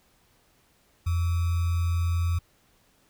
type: tone with sample-and-hold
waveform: sine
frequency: 85.5 Hz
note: F2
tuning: 36 cents flat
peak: -22 dBFS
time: 1.06-2.39 s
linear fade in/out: 10 ms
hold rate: 1225 Hz
effects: pink hiss -64 dBFS RMS until 3.09 s